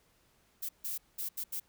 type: noise bursts at uneven times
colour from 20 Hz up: violet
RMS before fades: -37 dBFS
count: 5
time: 0.62-0.69 / 0.84-0.98 / 1.18-1.29 / 1.37-1.44 / 1.52-1.6 s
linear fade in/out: 10 ms
effects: pink hiss -69 dBFS RMS until 1.68 s